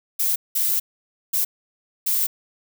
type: noise bursts at uneven times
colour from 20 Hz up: violet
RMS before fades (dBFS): -21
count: 4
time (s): 0.19-0.36 / 0.55-0.8 / 1.33-1.45 / 2.06-2.27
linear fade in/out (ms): 10
effects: none